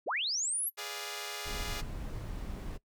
sine linear sweep, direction up, 208.4 to 11840 Hz, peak -30 dBFS, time 0.06-0.7 s, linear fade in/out 20 ms
5% pulse chord, G# diminished seventh, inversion none, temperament equal, 415.3 / 493.9 / 587.3 / 698.5 Hz, G#4 / B4 / D5 / F5, 0 / 0 / 0 / 0 cents, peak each -30 / -36 / -33 / -33 dBFS, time 0.77-1.82 s, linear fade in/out 20 ms
brown noise, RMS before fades -39 dBFS, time 1.45-2.78 s, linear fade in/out 20 ms
effects noise-tail reverb RT60 0.1 s tail -20 dB re dry

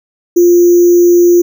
sine tone with sample-and-hold, 349.2 Hz, F4, in tune, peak -3 dBFS, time 0.36-1.42 s, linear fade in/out 10 ms, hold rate 6300 Hz, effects none

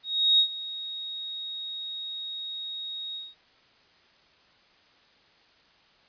sine tone with ADSR envelope, 3760 Hz, A#7, 14 cents sharp, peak -16 dBFS, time 0.03-3.35 s, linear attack 360 ms, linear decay 84 ms, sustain -17 dB, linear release 200 ms, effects white hiss -60 dBFS RMS until 6.08 s + resampled to 11025 Hz

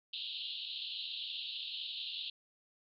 white band-pass noise, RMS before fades -42 dBFS, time 0.13-2.3 s, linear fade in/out 5 ms, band 2800 to 4200 Hz, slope 96 dB/octave, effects none

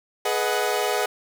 sawtooth chord, G# minor seventh, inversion none, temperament equal with one note detuned, 421.3 / 493.9 / 622.3 / 740 Hz, G#4 / B4 / D#5 / F#5, +25 / 0 / 0 / 0 cents, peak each -22 / -24 / -25 / -23 dBFS, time 0.25-1.06 s, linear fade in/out 5 ms, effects none

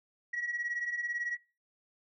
sine beating tone pair, 1902 / 1920 Hz, A#6 / B6, +34 / -49 cents, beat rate 18 Hz, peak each -38 / -32 dBFS, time 0.33-1.37 s, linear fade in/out 10 ms, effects noise-tail reverb RT60 0.3 s tail -22 dB re dry + tanh soft clip ceiling -28 dBFS

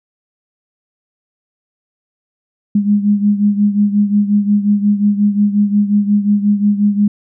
sine beating tone pair, 204.2 / 209.8 Hz, G#3 / G#3, -29 / +18 cents, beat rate 5.6 Hz, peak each -11 / -16 dBFS, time 2.75-7.08 s, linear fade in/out 5 ms, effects none

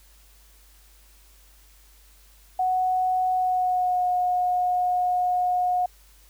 sine tone with pitch glide, 740 to 723.5 Hz, F#5 to F#5, 0 to -39 cents, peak -20 dBFS, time 2.59-5.86 s, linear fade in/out 5 ms, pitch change -39 cents, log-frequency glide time 3.33-4.08 s, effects added 50 Hz sine -53 dBFS peak until 6.29 s + white hiss -57 dBFS RMS until 6.29 s

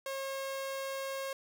sawtooth tone, 541 Hz, C#5, 42 cents flat, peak -32 dBFS, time 0.06-1.33 s, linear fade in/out 2 ms, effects none

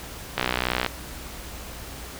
click train, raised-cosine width 0.3 ms, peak -6 dBFS, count 31, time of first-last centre 0.38-0.863 s, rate 62.1 Hz, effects added 60 Hz sine -41 dBFS peak until 2.19 s + pink hiss -39 dBFS RMS until 2.19 s

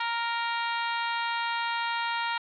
harmonic tone, 466.2 Hz, A#4, in tune, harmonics 2 / 3 / 4 / 5 / 6 / 7 / 8 / 9, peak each -30 / -34 / -36 / -38 / -40 / -41 / -42 / -43 dBFS, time 0-2.38 s, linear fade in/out 5 ms, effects AAC 48 kbps

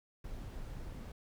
brown noise, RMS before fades -44 dBFS, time 0.24-1.12 s, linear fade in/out 5 ms, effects none

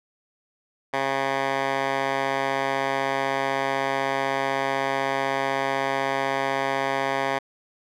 10% pulse tone with band-pass filter, 136 Hz, C#3, 33 cents flat, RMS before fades -25 dBFS, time 0.93-7.39 s, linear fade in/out 10 ms, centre 1300 Hz, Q 1.1, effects none

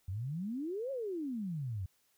sine exponential two-way sweep, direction up then down, 87.4 to 560 to 87.4 Hz, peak -35 dBFS, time 0.08-1.86 s, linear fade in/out 5 ms, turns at 0.91 s, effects white hiss -73 dBFS RMS until 2.17 s

